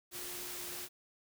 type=tone in noise; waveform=sine; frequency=355.6 Hz; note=F4; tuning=31 cents sharp; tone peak=-52 dBFS; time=0.11-0.89 s; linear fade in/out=50 ms; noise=white; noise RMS=-43 dBFS; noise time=0.11-0.89 s; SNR=-12 dB; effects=none